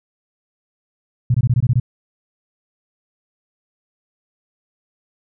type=tone bursts; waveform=sine; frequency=122.4 Hz; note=B2; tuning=15 cents flat; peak=-11 dBFS; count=8; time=1.3-1.799 s; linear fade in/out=5 ms; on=44 ms; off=21 ms; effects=none